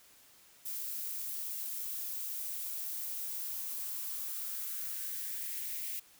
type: noise with high-pass filter sweep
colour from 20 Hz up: violet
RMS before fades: -39 dBFS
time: 0.65-6 s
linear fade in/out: 10 ms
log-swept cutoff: 300 to 2200 Hz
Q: 3.3
effects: white hiss -61 dBFS RMS until 6.19 s